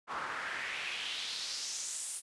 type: noise with band-pass filter sweep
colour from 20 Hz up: pink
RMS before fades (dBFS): -39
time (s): 0.07-2.22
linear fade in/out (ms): 50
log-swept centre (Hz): 1100 to 10000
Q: 2.7
effects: resampled to 24000 Hz